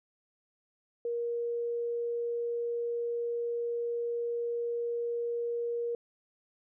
sine tone, 472.1 Hz, A#4, 22 cents sharp, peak -30 dBFS, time 1.05-5.95 s, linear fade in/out 2 ms, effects none

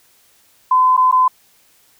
sine tone with dropouts, 1020 Hz, C6, 44 cents flat, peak -9 dBFS, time 0.71-1.28 s, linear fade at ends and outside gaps 5 ms, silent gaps 0.967-0.975 / 1.114-1.124 s, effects white hiss -54 dBFS RMS until 1.99 s

